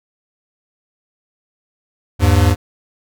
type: tone pair together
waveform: square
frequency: 79.85 / 100.6 Hz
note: D#2 / G2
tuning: +45 / +45 cents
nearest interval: major third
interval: 400 cents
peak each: -13 dBFS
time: 2.19-2.56 s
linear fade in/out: 50 ms
effects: none